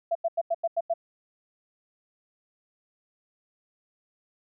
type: tone bursts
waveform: sine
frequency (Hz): 672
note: E5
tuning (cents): +33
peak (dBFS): -22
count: 7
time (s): 0.11-0.939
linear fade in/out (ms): 10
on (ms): 43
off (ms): 88
effects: none